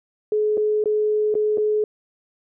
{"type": "tone with dropouts", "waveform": "sine", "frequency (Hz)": 425.1, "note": "G#4", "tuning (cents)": 40, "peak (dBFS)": -17, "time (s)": [0.32, 1.84], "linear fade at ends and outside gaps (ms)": 2, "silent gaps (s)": [[0.572, 0.577], [0.84, 0.857], [1.342, 1.352], [1.574, 1.581]], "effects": []}